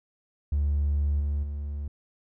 triangle tone with level steps, 72.5 Hz, D2, 22 cents flat, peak -19 / -22 / -28 dBFS, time 0.52-1.88 s, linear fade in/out 5 ms, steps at 1.2 / 1.43 s, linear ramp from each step 5 ms, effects tanh soft clip ceiling -18 dBFS

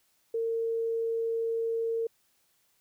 sine tone, 456.3 Hz, A#4, 37 cents flat, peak -27 dBFS, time 0.34-2.07 s, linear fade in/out 5 ms, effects white hiss -70 dBFS RMS until 2.8 s

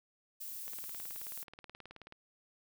violet noise, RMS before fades -44 dBFS, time 0.4-1.44 s, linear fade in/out 10 ms
click train, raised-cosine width 0.3 ms, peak -34 dBFS, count 28, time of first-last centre 0.68-2.124 s, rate 18.7 Hz
effects none

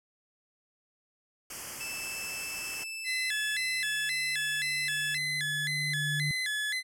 white band-stop noise, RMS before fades -39 dBFS, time 1.5-2.84 s, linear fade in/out 5 ms, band 3200 to 4600 Hz, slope 96 dB/octave
sawtooth tone, 2637 Hz, E7, in tune, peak -33 dBFS, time 1.8-5.18 s, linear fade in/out 10 ms
30% pulse tone with vibrato, 1864.7 Hz, A#6, in tune, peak -27 dBFS, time 3.04-6.83 s, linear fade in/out 50 ms, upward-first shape square, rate 1.9 Hz, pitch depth 150 cents each way
sine tone with exponential growth, 147.4 Hz, D3, 7 cents sharp, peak -29 dBFS, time 3.22-6.31 s, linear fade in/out 0 ms, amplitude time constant 670 ms
effects low-pass 12000 Hz 12 dB/octave

